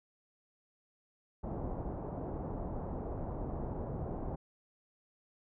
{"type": "low-pass noise", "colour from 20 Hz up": "pink", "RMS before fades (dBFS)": -39, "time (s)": [1.43, 4.36], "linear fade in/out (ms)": 10, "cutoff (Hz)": 840, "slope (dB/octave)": 24, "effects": []}